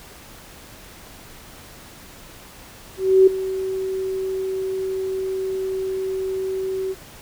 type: tone with ADSR envelope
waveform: sine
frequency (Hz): 379.9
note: F#4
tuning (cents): +46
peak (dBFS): -7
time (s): 2.97-6.95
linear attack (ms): 300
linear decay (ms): 8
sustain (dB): -15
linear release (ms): 38
effects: pink hiss -43 dBFS RMS until 7.21 s